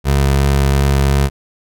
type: tone with vibrato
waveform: 25% pulse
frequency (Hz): 69.1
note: C#2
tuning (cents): -5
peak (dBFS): -7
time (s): 0.04-1.3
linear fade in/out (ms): 50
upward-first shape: sine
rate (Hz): 2.8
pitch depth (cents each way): 12
effects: none